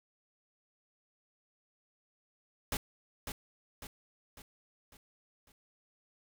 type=noise with echo; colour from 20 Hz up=pink; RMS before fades=-34 dBFS; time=2.72-2.77 s; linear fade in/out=2 ms; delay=550 ms; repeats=5; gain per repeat=-6 dB; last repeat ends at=5.52 s; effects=none